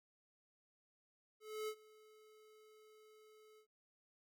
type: tone with ADSR envelope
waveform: square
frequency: 431 Hz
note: A4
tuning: 36 cents flat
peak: -40 dBFS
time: 1.4-3.67 s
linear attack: 280 ms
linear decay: 68 ms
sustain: -23 dB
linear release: 87 ms
effects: none